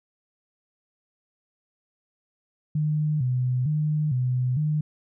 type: tone with vibrato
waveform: sine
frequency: 138.59 Hz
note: C#3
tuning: in tune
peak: -21 dBFS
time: 2.75-4.81 s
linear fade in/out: 5 ms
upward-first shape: square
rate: 1.1 Hz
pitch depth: 160 cents each way
effects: none

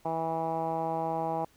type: tone with low-pass filter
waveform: 10% pulse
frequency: 162.9 Hz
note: E3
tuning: 20 cents flat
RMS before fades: -31 dBFS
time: 0.05-1.45 s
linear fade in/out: 5 ms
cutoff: 840 Hz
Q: 3.7
effects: pink hiss -63 dBFS RMS until 1.56 s

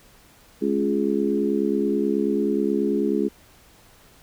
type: harmonic tone with a mistuned harmonic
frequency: 69.3 Hz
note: C#2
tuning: in tune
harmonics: 3 / 4 / 5 / 6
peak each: -25 / -25 / -25 / -25 dBFS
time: 0.61-3.29 s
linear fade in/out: 20 ms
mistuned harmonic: 3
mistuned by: +16 cents
effects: pink hiss -53 dBFS RMS until 4.22 s

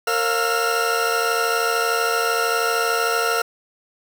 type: tone cluster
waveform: 40% pulse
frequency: 460.2 / 541 / 702 / 1339 / 1412 Hz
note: A#4 / C#5 / F5 / E6 / F6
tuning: -22 / -42 / +9 / +27 / +19 cents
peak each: -23 / -30 / -26 / -23 / -23 dBFS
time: 0.07-3.42 s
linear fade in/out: 5 ms
effects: none

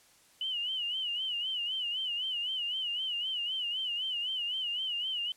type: tone with vibrato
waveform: sine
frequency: 2960 Hz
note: F#7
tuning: in tune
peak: -31 dBFS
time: 0.41-5.32 s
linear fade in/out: 2 ms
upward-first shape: sine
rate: 3.9 Hz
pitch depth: 100 cents each way
effects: white hiss -62 dBFS RMS until 5.36 s + low-pass 11000 Hz 12 dB/octave

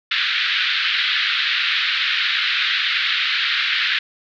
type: band-pass noise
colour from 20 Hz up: white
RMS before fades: -20 dBFS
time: 0.11-3.99 s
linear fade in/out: 5 ms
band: 1400 to 4000 Hz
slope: 48 dB/octave
effects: none

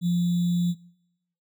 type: tone with sample-and-hold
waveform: sine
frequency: 174.61 Hz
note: F3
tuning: in tune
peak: -20 dBFS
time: 0.01-0.75 s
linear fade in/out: 50 ms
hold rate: 3675 Hz
effects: noise-tail reverb RT60 0.9 s tail -24 dB re dry

